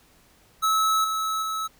square tone with level steps, 1298 Hz, E6, 27 cents flat, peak -20 / -25 / -27 dBFS, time 0.62-1.68 s, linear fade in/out 20 ms, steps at 1.04 / 1.42 s, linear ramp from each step 5 ms, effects pink hiss -58 dBFS RMS until 1.79 s

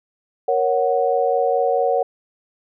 sine chord, F# major, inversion first, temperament equal with one note detuned, 469.9 / 554.4 / 740 Hz, A#4 / C#5 / F#5, +14 / 0 / 0 cents, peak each -20 dBFS, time 0.48-2.03 s, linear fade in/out 5 ms, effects none

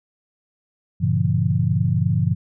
sine chord, G diminished seventh, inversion none, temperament just, 98 / 117.6 / 141.12 / 169.34 Hz, G2 / Bb2 / Db3 / Fb3, 0 / +16 / +31 / +47 cents, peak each -22 dBFS, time 1-2.35 s, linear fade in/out 20 ms, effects none

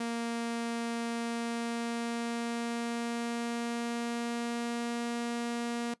sawtooth tone with pitch glide, 233.1 to 236.5 Hz, A#3 to A#3, 0 to +25 cents, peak -28 dBFS, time 0-5.94 s, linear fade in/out 5 ms, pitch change +25 cents, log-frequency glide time 1.06-5.06 s, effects noise-tail reverb RT60 0.1 s tail -18 dB re dry + resampled to 24000 Hz

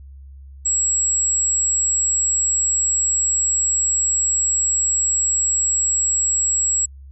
sine tone, 7700 Hz, B8, 45 cents flat, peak -16 dBFS, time 0.65-6.86 s, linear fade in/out 10 ms, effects added 68 Hz sine -37 dBFS peak until 7.11 s

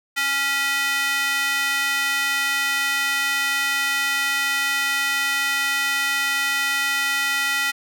square tone with high-pass filter, 277.9 Hz, C#4, 4 cents sharp, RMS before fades -22 dBFS, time 0.16-7.72 s, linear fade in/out 20 ms, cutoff 1800 Hz, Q 2.2, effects none

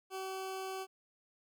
20% pulse tone, 380.6 Hz, F#4, 49 cents sharp, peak -34 dBFS, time 0.1-0.87 s, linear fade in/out 50 ms, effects none

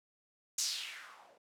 violet noise with low-pass filter sweep, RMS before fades -41 dBFS, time 0.58-1.38 s, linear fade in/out 5 ms, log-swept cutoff 6800 to 500 Hz, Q 2.9, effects none

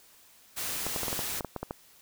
white noise, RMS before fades -34 dBFS, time 0.56-1.41 s, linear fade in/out 20 ms
clicks, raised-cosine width 1 ms, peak -19 dBFS, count 11, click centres 0.866 / 0.962 / 1.033 / 1.082 / 1.129 / 1.192 / 1.408 / 1.447 / 1.563 / 1.63 / 1.709 s
effects white hiss -58 dBFS RMS until 2.01 s

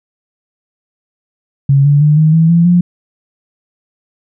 sine tone with pitch steps, 138.59 / 144.23 / 150.09 / 156.19 / 162.54 / 169.15 / 176.03 Hz, C#3 / D3 / D3 / D#3 / E3 / E3 / F3, 0 / -31 / +38 / +7 / -24 / +45 / +14 cents, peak -5 dBFS, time 1.69-2.81 s, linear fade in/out 5 ms, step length 160 ms, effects none

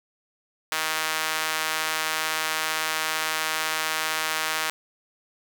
sawtooth tone with high-pass filter, 157.8 Hz, D#3, 25 cents sharp, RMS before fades -27 dBFS, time 0.72-4.7 s, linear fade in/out 0 ms, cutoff 1300 Hz, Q 0.86, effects none

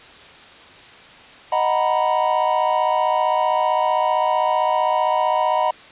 triangle chord, B major seventh, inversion first, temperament equal, 622.3 / 740 / 932.3 / 987.8 Hz, D#5 / F#5 / A#5 / B5, 0 / 0 / 0 / 0 cents, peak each -20 dBFS, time 1.52-5.71 s, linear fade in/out 5 ms, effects white hiss -43 dBFS RMS until 5.91 s + resampled to 8000 Hz

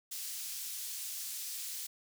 pink high-pass noise, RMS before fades -41 dBFS, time 0.11-1.87 s, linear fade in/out 10 ms, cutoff 5300 Hz, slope 12 dB/octave, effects none

